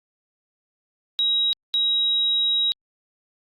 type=tone bursts at uneven times; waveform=sine; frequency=3825 Hz; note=A#7; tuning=44 cents sharp; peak=-18 dBFS; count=2; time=1.19-1.53 / 1.74-2.72 s; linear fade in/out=0 ms; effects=Opus 48 kbps